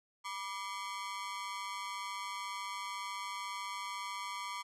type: ring-modulated tone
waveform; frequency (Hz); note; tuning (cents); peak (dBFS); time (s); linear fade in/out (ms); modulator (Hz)
sawtooth; 1078; C#6; -49; -32; 0.24-4.63; 20; 101
effects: low-pass 9000 Hz 12 dB/octave